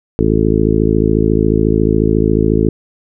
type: harmonic tone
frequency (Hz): 54.1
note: A1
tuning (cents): -29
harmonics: 1 / 2 / 3 / 4 / 5 / 6 / 7 / 8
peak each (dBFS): -18 / -18 / -18 / -18 / -18 / -18 / -18 / -18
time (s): 0.19-2.69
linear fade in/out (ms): 0
effects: none